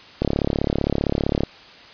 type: click train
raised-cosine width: 2 ms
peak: -6 dBFS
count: 44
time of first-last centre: 0.22-1.435 s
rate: 35.4 Hz
effects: white hiss -44 dBFS RMS until 1.93 s + resampled to 11025 Hz